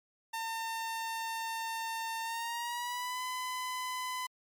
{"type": "tone with pitch glide", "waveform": "sawtooth", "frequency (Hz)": [905, 1010], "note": ["A5", "B5"], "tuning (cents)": [48, 39], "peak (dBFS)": -31, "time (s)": [0.33, 4.27], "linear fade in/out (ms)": 10, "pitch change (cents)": 191, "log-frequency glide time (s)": [2.22, 3.22], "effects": ["MP3 96 kbps"]}